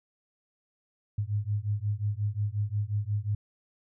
sine beating tone pair, 101.2 / 106.8 Hz, G#2 / G#2, -44 / +49 cents, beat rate 5.6 Hz, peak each -30 dBFS, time 1.18-3.35 s, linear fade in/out 5 ms, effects none

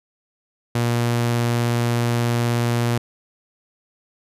sawtooth tone, 118.9 Hz, A#2, 35 cents sharp, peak -14 dBFS, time 0.75-2.98 s, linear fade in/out 5 ms, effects resampled to 32000 Hz

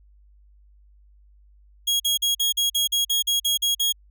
sawtooth tone bursts, 3300 Hz, G#7, 12 cents flat, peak -16 dBFS, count 12, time 1.87-3.925 s, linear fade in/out 10 ms, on 130 ms, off 45 ms, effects added 50 Hz sine -51 dBFS peak until 4.1 s

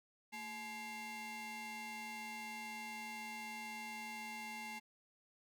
30% pulse ring-modulated tone, 627 Hz, D#5, 13 cents sharp, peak -39 dBFS, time 0.32-4.8 s, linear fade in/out 20 ms, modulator 1480 Hz, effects none

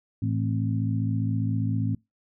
harmonic tone with a mistuned harmonic, 55 Hz, A1, in tune, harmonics 2 / 3 / 4 / 5, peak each -25 / -32 / -32 / -31 dBFS, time 0.22-1.95 s, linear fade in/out 5 ms, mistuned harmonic 5, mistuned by -66 cents, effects noise-tail reverb RT60 0.2 s tail -25 dB re dry

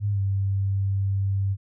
sine tone with pitch glide, 102.4 to 97.95 Hz, G#2 to G2, -24 to -1 cents, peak -21 dBFS, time 0-1.57 s, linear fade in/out 50 ms, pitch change -77 cents, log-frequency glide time 0.11-0.2 s, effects none

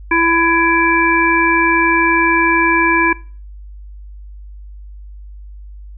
harmonic tone, 333.6 Hz, E4, 21 cents sharp, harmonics 1 / 3 / 5 / 7, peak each -16 / -16 / -16 / -16 dBFS, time 0.11-3.13 s, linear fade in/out 5 ms, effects noise-tail reverb RT60 0.4 s tail -22 dB re dry + added 50 Hz sine -31 dBFS peak until 5.97 s

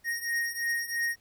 square beating tone pair, 1864.7 / 1867.7 Hz, A#6 / A#6, 0 / +3 cents, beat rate 3 Hz, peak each -31 / -34 dBFS, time 0.04-1.16 s, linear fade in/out 50 ms, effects pink hiss -66 dBFS RMS until 1.2 s

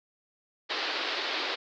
white band-pass noise, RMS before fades -32 dBFS, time 0.69-1.56 s, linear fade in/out 20 ms, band 290 to 4600 Hz, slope 48 dB/octave, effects none

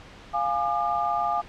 sine chord, D diminished, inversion first, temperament equal with one note detuned, 698.5 / 830.6 / 1202.1 Hz, F5 / Ab5 / D6, 0 / 0 / +40 cents, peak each -27 dBFS, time 0.33-1.42 s, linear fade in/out 20 ms, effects pink hiss -46 dBFS RMS until 1.48 s + low-pass 4000 Hz 12 dB/octave

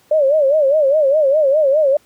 sine tone with vibrato, 580 Hz, D5, 22 cents flat, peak -10 dBFS, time 0.11-1.97 s, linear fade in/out 5 ms, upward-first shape sine, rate 4.9 Hz, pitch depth 150 cents each way, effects pink hiss -54 dBFS RMS until 2.05 s + high-pass 100 Hz 12 dB/octave

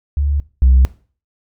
sine tone pair in turn, 71.8 / 64.43 Hz, D2 / C2, -39 / -26 cents, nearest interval major second, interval 187 cents, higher first, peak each -13 / -5 dBFS, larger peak second, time 0.17-0.4 / 0.62-0.85 s, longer neither, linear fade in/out 0 ms, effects noise-tail reverb RT60 0.4 s tail -20 dB re dry + tanh soft clip ceiling -4 dBFS

